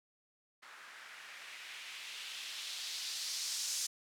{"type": "noise with low-pass filter sweep", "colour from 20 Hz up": "violet", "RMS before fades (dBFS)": -43, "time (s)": [0.62, 3.87], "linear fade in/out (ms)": 10, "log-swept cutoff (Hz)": [1400, 6200], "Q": 1.7, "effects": []}